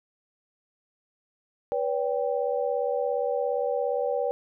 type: tone cluster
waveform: sine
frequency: 489.7 / 567 / 784 Hz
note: B4 / C#5 / G5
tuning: -15 / +39 / 0 cents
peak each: -27 / -28 / -32 dBFS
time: 1.72-4.31 s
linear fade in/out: 0 ms
effects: none